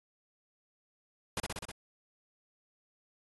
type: noise with echo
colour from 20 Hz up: pink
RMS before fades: -34 dBFS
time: 1.37-1.4 s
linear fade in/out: 2 ms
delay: 63 ms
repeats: 5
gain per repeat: -2 dB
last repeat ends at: 1.715 s
effects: AAC 32 kbps